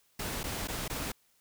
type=noise with dropouts; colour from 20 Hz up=pink; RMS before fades=-36 dBFS; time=0.19-1.12 s; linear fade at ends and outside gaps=5 ms; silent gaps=0.433-0.439 / 0.675-0.683 / 0.88-0.898 s; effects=white hiss -69 dBFS RMS until 1.4 s